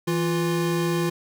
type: tone pair together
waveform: square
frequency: 165.06 / 349.2 Hz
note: E3 / F4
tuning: +3 / 0 cents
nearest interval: octave + minor second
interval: 1297 cents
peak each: -25 dBFS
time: 0.07-1.1 s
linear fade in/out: 10 ms
effects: none